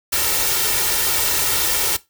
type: noise with comb filter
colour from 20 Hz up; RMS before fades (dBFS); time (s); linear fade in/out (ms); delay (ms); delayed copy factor
white; -19; 0.12-1.97; 10; 2.2; +0.6
effects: noise-tail reverb RT60 0.2 s tail -18 dB re dry